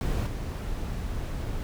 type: noise with level steps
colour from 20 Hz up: brown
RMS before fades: -27 / -32 dBFS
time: 0.01-1.63 s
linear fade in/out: 0 ms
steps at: 0.26 s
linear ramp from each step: 10 ms
effects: none